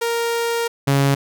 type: tone pair in turn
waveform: sawtooth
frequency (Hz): 466.2 / 138.84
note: A#4 / C#3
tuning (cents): 0 / +3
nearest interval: octave + major sixth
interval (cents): 2097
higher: first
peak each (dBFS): -15 / -10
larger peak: second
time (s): 0.01-0.68 / 0.87-1.15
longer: first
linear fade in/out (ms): 10
effects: none